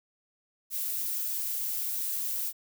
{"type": "noise", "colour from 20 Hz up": "violet", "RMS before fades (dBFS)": -32, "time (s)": [0.7, 2.53], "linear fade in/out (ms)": 50, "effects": []}